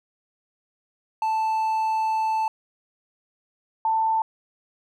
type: tone pair in turn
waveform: triangle / sine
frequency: 880 / 888.2 Hz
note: A5 / A5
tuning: 0 / +16 cents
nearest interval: unison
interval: 16 cents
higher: second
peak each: -19 dBFS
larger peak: neither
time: 1.22-2.48 / 3.85-4.22 s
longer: first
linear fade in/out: 2 ms
effects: none